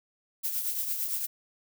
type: noise with tremolo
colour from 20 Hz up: violet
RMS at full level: -29 dBFS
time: 0.43-1.27 s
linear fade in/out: 20 ms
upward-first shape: triangle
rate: 8.8 Hz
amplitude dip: 55%
effects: none